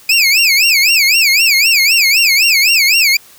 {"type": "tone with vibrato", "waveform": "25% pulse", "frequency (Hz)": 2434, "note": "D#7", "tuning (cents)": -39, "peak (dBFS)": -4, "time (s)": [0.09, 3.17], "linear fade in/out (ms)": 5, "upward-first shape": "sine", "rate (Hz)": 3.9, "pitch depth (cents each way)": 230, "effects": ["white hiss -42 dBFS RMS until 3.38 s"]}